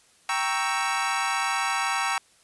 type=chord; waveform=25% pulse; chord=G diminished seventh; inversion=none; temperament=equal; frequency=784 / 932.3 / 1108.7 / 1318.5 Hz; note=G5 / Bb5 / Db6 / Fb6; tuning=0 / 0 / 0 / 0 cents; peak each=-26 dBFS; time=0.29-2.18 s; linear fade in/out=2 ms; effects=white hiss -59 dBFS RMS until 2.43 s + resampled to 24000 Hz